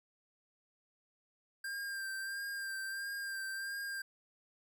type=tone with vibrato; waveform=square; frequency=1590 Hz; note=G6; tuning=24 cents sharp; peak=-39 dBFS; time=1.64-4.02 s; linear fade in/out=5 ms; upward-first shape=sine; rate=1.5 Hz; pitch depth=28 cents each way; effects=none